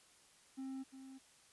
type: tone with echo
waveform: triangle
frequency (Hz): 265.7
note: C4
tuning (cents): +27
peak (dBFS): -40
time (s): 0.57-0.84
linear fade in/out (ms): 20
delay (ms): 350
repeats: 1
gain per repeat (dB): -9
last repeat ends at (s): 1.19
effects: white hiss -66 dBFS RMS until 1.52 s + resampled to 24000 Hz